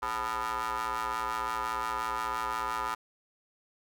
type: ring-modulated tone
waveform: 25% pulse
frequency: 116.54 Hz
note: A#2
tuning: in tune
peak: -24 dBFS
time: 0.02-2.95 s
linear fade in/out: 10 ms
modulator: 1110 Hz
effects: none